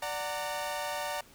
sawtooth chord, D augmented, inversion none, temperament equal with one note detuned, 587.3 / 740 / 917.4 Hz, D5 / F#5 / A#5, 0 / 0 / -28 cents, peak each -33 / -35 / -33 dBFS, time 0.02-1.21 s, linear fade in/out 5 ms, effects pink hiss -57 dBFS RMS until 1.34 s

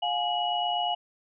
sine tone cluster, 711 / 839 / 2918 Hz, F5 / G#5 / F#7, +31 / +17 / -25 cents, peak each -28 / -31 / -30 dBFS, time 0.02-0.95 s, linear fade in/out 10 ms, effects none

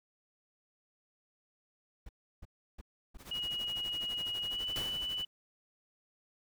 brown noise bursts, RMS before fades -46 dBFS, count 4, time 2.06-3.174 s, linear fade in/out 5 ms, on 31 ms, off 330 ms
pink noise with tremolo, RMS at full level -47 dBFS, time 3.18-5.26 s, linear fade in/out 50 ms, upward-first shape sine, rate 12 Hz, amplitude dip 85%
sine tone with pitch glide, 2898 to 2973 Hz, F#7 to F#7, -37 to +8 cents, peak -34 dBFS, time 3.31-5.25 s, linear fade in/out 5 ms, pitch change +45 cents, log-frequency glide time 4.48-4.65 s
pink noise with exponential decay, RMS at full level -38 dBFS, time 4.76-5.27 s, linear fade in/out 0 ms, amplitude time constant 110 ms
effects none

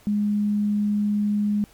sine tone, 207.3 Hz, G#3, 3 cents flat, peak -19 dBFS, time 0.07-1.64 s, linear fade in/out 0 ms, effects pink hiss -54 dBFS RMS until 1.73 s + MP3 96 kbps

